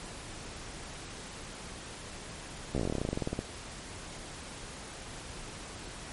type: slowing click train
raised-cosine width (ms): 2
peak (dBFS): -18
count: 21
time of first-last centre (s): 2.75-3.391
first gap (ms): 14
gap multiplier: 1.08
effects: pink hiss -44 dBFS RMS until 6.12 s + MP3 48 kbps